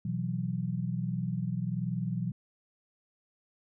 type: chord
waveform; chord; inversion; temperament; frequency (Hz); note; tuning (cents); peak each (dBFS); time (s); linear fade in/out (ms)
sine; B suspended fourth; none; equal; 123.47 / 164.81 / 185; B2 / E3 / F#3; 0 / 0 / 0; -34; 0.05-2.32; 5
effects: none